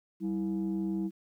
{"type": "tone pair together", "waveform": "sine", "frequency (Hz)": [193.6, 325.6], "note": ["G3", "E4"], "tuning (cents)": [-21, -21], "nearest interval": "major sixth", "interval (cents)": 900, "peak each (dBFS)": [-30, -31], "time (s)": [0.2, 1.11], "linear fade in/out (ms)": 50, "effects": ["tanh soft clip ceiling -25 dBFS", "11-bit"]}